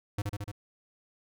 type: tone with echo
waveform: square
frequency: 102.3 Hz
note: G#2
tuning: 26 cents flat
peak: -29 dBFS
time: 0.18-0.22 s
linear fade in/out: 5 ms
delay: 74 ms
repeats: 4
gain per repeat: -2 dB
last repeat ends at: 0.516 s
effects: none